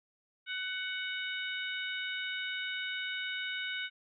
harmonic tone with a mistuned harmonic, 742 Hz, F#5, 5 cents sharp, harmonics 2 / 3 / 4 / 5, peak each -38 / -40 / -41 / -42 dBFS, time 0.46-3.9 s, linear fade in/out 50 ms, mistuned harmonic 2, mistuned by +16 cents, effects none

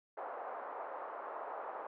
pink band-pass noise, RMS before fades -44 dBFS, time 0.17-1.87 s, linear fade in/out 5 ms, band 540 to 1200 Hz, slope 24 dB/octave, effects none

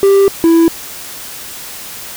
triangle tone pair in turn, 394.1 / 331.4 Hz, G4 / E4, +9 / +9 cents, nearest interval minor third, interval 300 cents, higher first, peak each -3 dBFS, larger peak neither, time 0.03-0.28 / 0.44-0.68 s, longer first, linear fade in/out 0 ms, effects white hiss -28 dBFS RMS until 2.16 s

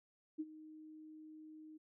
sine tone with ADSR envelope, 311.1 Hz, D#4, in tune, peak -36 dBFS, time 0.38-1.78 s, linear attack 22 ms, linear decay 41 ms, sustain -16 dB, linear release 15 ms, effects none

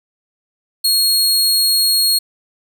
sawtooth tone, 4297 Hz, C8, 45 cents sharp, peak -9 dBFS, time 0.84-2.19 s, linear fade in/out 10 ms, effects none

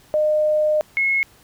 sine tone pair in turn, 610 / 2174 Hz, D#5 / C#7, -34 / -34 cents, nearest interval octave + minor seventh, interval 2200 cents, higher second, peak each -15 / -16 dBFS, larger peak first, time 0.14-0.81 / 0.97-1.23 s, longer first, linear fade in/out 0 ms, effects pink hiss -52 dBFS RMS until 1.43 s

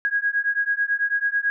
sine beating tone pair, 1642 / 1651.1 Hz, G#6 / G#6, -20 / -11 cents, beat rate 9.1 Hz, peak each -23 dBFS, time 0.05-1.5 s, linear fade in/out 0 ms, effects none

